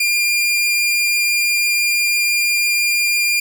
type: tone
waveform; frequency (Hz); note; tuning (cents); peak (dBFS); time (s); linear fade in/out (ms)
sawtooth; 2402; D7; +38; -11; 0-3.4; 5
effects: none